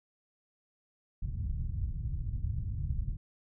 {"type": "low-pass noise", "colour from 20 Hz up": "white", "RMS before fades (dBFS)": -34, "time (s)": [1.22, 3.17], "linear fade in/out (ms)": 10, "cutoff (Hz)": 110, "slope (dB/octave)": 24, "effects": []}